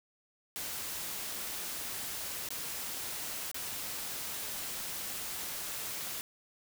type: noise with dropouts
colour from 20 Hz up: white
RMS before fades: -39 dBFS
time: 0.56-6.21 s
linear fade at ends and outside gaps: 0 ms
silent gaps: 2.488-2.505 / 3.515-3.544 s
effects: none